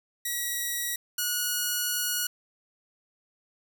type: tone pair in turn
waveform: 5% pulse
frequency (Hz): 1922 / 1453.7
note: B6 / F#6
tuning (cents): -48 / -31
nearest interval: perfect fourth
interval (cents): 483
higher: first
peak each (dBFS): -18 / -15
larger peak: second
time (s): 0.25-0.96 / 1.18-2.27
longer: second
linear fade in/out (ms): 5
effects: none